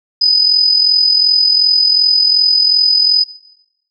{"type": "tone with amplitude modulation", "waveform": "sine", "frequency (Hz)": 4996, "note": "D#8", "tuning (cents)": 6, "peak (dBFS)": -5, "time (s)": [0.21, 3.24], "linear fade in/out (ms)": 10, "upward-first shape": "sine", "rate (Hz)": 42.7, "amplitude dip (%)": 55, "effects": ["noise-tail reverb RT60 0.9 s tail -18 dB re dry"]}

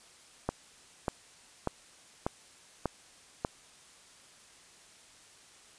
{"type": "click train", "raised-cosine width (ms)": 1, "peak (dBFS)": -15, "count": 6, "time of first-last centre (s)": [0.49, 3.449], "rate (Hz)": 1.69, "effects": ["white hiss -57 dBFS RMS until 5.78 s", "resampled to 22050 Hz"]}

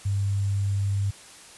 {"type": "tone with sample-and-hold", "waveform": "sine", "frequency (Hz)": 99.4, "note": "G2", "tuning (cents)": 25, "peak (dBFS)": -22, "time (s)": [0.05, 1.11], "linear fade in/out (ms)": 10, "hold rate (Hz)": 7350, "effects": ["white hiss -47 dBFS RMS until 1.57 s", "resampled to 24000 Hz"]}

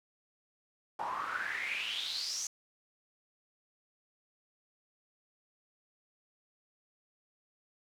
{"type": "noise with band-pass filter sweep", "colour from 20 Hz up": "pink", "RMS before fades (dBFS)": -37, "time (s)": [0.99, 2.47], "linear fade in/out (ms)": 2, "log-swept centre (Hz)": [870, 6500], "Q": 7.5, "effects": []}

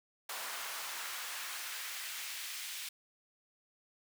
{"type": "noise with high-pass filter sweep", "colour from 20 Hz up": "pink", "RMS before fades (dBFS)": -42, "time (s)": [0.29, 2.89], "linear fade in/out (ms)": 5, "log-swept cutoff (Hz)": [910, 2600], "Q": 1, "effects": []}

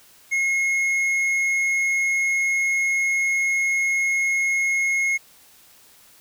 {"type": "tone with tanh clipping", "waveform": "sine", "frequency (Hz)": 2162, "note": "C#7", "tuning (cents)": -44, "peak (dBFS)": -20, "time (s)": [0.31, 5.18], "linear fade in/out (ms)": 20, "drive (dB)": 7, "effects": ["white hiss -52 dBFS RMS until 6.2 s"]}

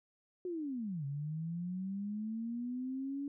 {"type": "linear two-way sweep", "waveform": "sine", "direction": "down then up", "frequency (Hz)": [370, 137.1, 285.1], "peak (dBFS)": -36, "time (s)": [0.45, 3.28], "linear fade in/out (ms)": 2, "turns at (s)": 1.05, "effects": []}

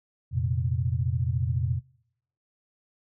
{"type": "chord", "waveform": "sine", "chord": "F suspended fourth", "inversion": "none", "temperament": "equal", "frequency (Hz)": [87.31, 116.54, 130.81], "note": ["F2", "Bb2", "C3"], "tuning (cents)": [0, 0, 0], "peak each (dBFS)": -28, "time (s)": [0.31, 1.81], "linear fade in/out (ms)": 50, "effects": ["noise-tail reverb RT60 0.8 s tail -25 dB re dry"]}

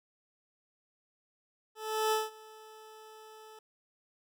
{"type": "tone with ADSR envelope", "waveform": "20% pulse", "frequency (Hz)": 435.6, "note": "A4", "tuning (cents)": -17, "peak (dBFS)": -21, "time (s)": [1.75, 3.59], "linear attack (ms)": 370, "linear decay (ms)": 180, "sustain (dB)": -24, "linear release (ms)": 3, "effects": []}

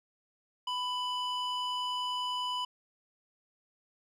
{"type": "tone with band-pass filter", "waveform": "square", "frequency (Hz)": 995, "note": "B5", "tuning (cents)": 13, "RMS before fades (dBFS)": -34, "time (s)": [0.67, 2.65], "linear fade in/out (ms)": 5, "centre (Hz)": 2200, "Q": 3.9, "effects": []}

